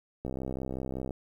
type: click train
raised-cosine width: 2 ms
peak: -22 dBFS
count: 57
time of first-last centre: 0.25-1.108 s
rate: 65.3 Hz
effects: 10-bit